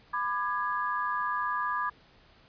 sine chord, G# diminished, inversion first, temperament just, 996.7 / 1196.1 / 1661.2 Hz, B5 / D6 / G#6, +16 / +31 / 0 cents, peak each -32 / -31 / -34 dBFS, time 0.13-1.9 s, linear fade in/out 10 ms, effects pink hiss -59 dBFS RMS until 2.48 s + resampled to 11025 Hz

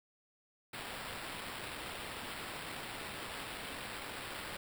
white noise with sample-and-hold, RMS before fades -44 dBFS, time 0.73-4.57 s, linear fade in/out 5 ms, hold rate 6300 Hz, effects none

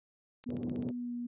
click train, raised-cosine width 0.2 ms, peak -35 dBFS, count 8, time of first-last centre 0.44-0.889 s, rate 15.6 Hz
sine tone with pitch glide, 245.1 to 240.9 Hz, B3 to B3, -13 to -43 cents, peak -35 dBFS, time 0.46-1.27 s, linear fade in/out 10 ms, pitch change -30 cents, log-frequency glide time 0.92-1.14 s
pink band-pass noise, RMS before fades -40 dBFS, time 0.48-0.92 s, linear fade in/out 20 ms, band 110 to 470 Hz, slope 24 dB/octave
effects resampled to 8000 Hz

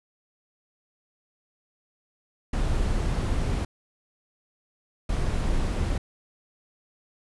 brown noise bursts at uneven times, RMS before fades -25 dBFS, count 2, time 2.53-3.65 / 5.09-5.98 s, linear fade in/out 5 ms, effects resampled to 24000 Hz

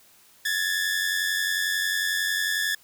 sawtooth tone pair together, 1683 / 1774.1 Hz, G#6 / A6, +23 / +14 cents, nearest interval minor second, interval 91 cents, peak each -23 dBFS, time 0.45-2.75 s, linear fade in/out 5 ms, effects white hiss -56 dBFS RMS until 2.83 s

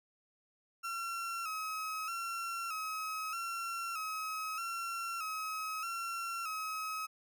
35% pulse tone with vibrato, 1318 Hz, E6, 1 cent flat, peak -35 dBFS, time 0.83-7.07 s, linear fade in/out 20 ms, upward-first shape square, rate 0.8 Hz, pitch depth 56 cents each way, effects none

